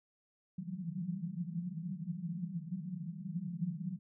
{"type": "band-pass noise", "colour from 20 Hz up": "pink", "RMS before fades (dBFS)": -40, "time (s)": [0.58, 3.99], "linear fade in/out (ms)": 5, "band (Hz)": [160, 190], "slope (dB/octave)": 96, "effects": []}